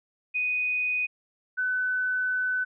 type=tone pair in turn; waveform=sine; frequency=2489 / 1505.4 Hz; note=D#7 / F#6; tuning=0 / +29 cents; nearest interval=major sixth; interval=871 cents; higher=first; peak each=-24 / -24 dBFS; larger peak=neither; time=0.34-1.07 / 1.57-2.65 s; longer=second; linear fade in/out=20 ms; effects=none